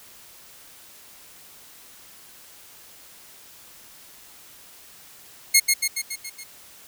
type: tone with echo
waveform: 10% pulse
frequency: 2156 Hz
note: C#7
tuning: 49 cents flat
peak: -3 dBFS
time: 5.54-5.6 s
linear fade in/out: 10 ms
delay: 140 ms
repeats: 6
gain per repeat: -4 dB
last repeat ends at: 6.44 s
effects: white hiss -48 dBFS RMS until 6.87 s